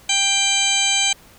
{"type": "harmonic tone with a mistuned harmonic", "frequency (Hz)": 790, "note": "G5", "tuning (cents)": 13, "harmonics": [1, 2, 3, 4, 5, 6, 8, 9, 10], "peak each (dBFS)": [-28, -33, -21, -21, -25, -32, -23, -32, -24], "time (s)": [0.09, 1.13], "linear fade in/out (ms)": 5, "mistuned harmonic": 4, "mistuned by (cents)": -27, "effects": ["pink hiss -48 dBFS RMS until 1.38 s"]}